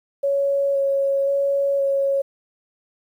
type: tone with vibrato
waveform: sine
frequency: 554.4 Hz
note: C#5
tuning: in tune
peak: -17 dBFS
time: 0.23-2.22 s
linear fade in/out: 10 ms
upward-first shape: square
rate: 0.96 Hz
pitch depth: 10 cents each way
effects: 9-bit